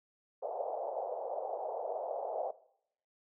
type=band-pass noise; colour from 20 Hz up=white; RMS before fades=-38 dBFS; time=0.42-2.51 s; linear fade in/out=5 ms; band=480 to 770 Hz; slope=48 dB/octave; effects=noise-tail reverb RT60 0.7 s tail -19 dB re dry